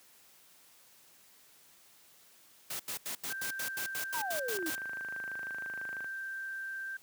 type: noise bursts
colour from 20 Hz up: white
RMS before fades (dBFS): -38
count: 12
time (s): 2.7-4.754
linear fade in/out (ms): 5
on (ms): 96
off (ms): 82
type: tone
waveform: sine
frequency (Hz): 1569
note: G6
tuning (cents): +1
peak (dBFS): -37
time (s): 3.3-6.97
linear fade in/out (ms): 5
type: exponential sweep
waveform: sine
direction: down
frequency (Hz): 1000 to 300.8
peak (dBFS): -35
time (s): 4.14-4.7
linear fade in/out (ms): 5
type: click train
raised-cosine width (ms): 0.5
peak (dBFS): -32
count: 40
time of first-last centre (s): 4.55-6.044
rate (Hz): 26.1
effects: white hiss -61 dBFS RMS until 7.02 s + high-pass 100 Hz 12 dB/octave